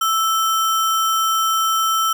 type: tone with sample-and-hold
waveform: sine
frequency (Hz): 1318.5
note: E6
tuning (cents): 0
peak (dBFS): -15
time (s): 0.01-2.13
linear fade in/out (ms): 5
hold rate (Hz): 4410
effects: none